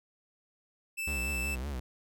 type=tone; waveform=45% pulse; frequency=2640 Hz; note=E7; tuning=2 cents sharp; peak=-33 dBFS; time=0.97-1.56 s; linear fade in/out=20 ms
type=tone with vibrato; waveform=45% pulse; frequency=67.5 Hz; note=C#2; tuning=45 cents flat; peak=-34 dBFS; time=1.07-1.8 s; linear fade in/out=5 ms; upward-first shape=triangle; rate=5.3 Hz; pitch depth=190 cents each way
effects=none